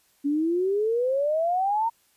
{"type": "exponential sweep", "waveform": "sine", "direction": "up", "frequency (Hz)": [279.1, 934], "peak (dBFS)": -21, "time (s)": [0.24, 1.9], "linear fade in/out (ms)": 20, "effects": ["white hiss -64 dBFS RMS until 2.16 s", "resampled to 32000 Hz"]}